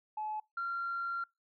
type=tone pair in turn; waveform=sine; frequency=857 / 1378.6 Hz; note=A5 / F6; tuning=-46 / -23 cents; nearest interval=minor sixth; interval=823 cents; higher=second; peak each=-34 / -32 dBFS; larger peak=second; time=0.17-0.4 / 0.57-1.24 s; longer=second; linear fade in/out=5 ms; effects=noise-tail reverb RT60 0.2 s tail -25 dB re dry + tanh soft clip ceiling -29 dBFS